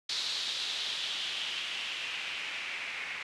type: noise with low-pass filter sweep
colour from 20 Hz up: blue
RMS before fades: -36 dBFS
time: 0.09-3.23 s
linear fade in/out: 5 ms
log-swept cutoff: 4100 to 2200 Hz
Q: 3.4
effects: low-pass 9000 Hz 12 dB/octave